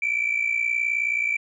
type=tone pair together; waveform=sine; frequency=2299 / 2358 Hz; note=D7 / D7; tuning=-37 / +6 cents; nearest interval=unison; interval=43 cents; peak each=-23 dBFS; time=0.02-1.37 s; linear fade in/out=5 ms; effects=tanh soft clip ceiling -16 dBFS